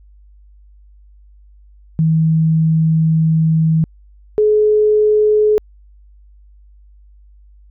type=tone pair in turn; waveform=sine; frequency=160 / 424.9 Hz; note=D#3 / G#4; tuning=+49 / +40 cents; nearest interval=octave + perfect fourth; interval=1691 cents; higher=second; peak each=-10 / -9 dBFS; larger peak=second; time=1.99-3.84 / 4.38-5.58 s; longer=first; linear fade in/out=0 ms; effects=added 50 Hz sine -42 dBFS peak until 7.7 s